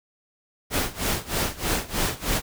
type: noise with tremolo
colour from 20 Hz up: pink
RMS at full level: -23 dBFS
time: 0.7-2.42 s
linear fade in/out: 50 ms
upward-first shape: sine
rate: 3.2 Hz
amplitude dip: 90%
effects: none